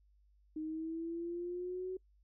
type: linear sweep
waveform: sine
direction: up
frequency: 309 to 374.7 Hz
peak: -37 dBFS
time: 0.56-1.97 s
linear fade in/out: 5 ms
effects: noise-tail reverb RT60 0.1 s tail -25 dB re dry + added 50 Hz sine -65 dBFS peak until 2.23 s